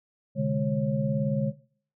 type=tone cluster; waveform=sine; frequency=127.6 / 146 / 208 / 545 Hz; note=C3 / D3 / G#3 / C#5; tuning=-43 / -10 / +3 / -29 cents; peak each=-32 / -27 / -28 / -30 dBFS; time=0.35-1.53 s; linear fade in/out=50 ms; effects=noise-tail reverb RT60 0.5 s tail -19 dB re dry